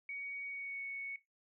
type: tone with pitch glide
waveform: sine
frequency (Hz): 2245 to 2218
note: C#7 to C#7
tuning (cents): +21 to 0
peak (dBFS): -40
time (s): 0.09-1.16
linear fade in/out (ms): 2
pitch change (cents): -21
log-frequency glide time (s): 0.47-0.82
effects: noise-tail reverb RT60 0.2 s tail -18 dB re dry